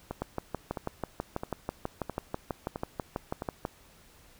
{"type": "two click trains", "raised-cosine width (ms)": 1, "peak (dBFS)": [-17, -20], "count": [22, 6], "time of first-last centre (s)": [[0.22, 3.651], [0.11, 3.421]], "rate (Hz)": [6.12, 1.51], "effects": ["pink hiss -58 dBFS RMS until 4.39 s"]}